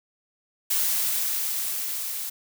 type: noise with level ramp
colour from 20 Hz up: blue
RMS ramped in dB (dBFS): -23 to -32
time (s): 0.7-2.3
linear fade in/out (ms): 10
effects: none